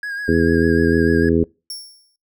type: tone with vibrato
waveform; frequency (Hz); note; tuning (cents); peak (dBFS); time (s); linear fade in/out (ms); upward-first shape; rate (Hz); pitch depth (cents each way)
triangle; 1644; G#6; -18; -22; 0.03-1.29; 2; sine; 6.7; 37
type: harmonic tone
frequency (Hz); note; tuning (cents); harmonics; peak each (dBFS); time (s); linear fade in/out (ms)
82.8; E2; +8; 1 / 2 / 3 / 4 / 5 / 6; -22 / -22 / -18 / -19 / -18 / -28; 0.28-1.44; 5
type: tone with exponential decay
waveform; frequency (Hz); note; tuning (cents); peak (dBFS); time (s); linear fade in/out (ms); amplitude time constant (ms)
sawtooth; 5470; F8; -37; -23; 1.7-2.16; 2; 100
effects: noise-tail reverb RT60 0.3 s tail -25 dB re dry